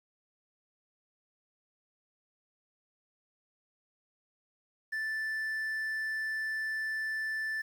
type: tone with quantisation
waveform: triangle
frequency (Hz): 1760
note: A6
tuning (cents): 0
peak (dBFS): -30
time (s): 4.92-7.62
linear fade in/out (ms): 10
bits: 10
effects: none